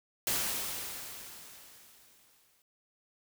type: noise with exponential decay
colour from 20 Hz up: white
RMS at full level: -30 dBFS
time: 0.27-2.62 s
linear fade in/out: 1 ms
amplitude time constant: 510 ms
effects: none